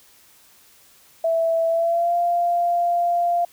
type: tone with pitch glide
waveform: sine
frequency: 659.3 to 694.5 Hz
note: E5 to F5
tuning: 0 to -10 cents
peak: -17 dBFS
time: 1.24-3.45 s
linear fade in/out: 5 ms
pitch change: +90 cents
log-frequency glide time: 1.68-2.15 s
effects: white hiss -53 dBFS RMS until 3.52 s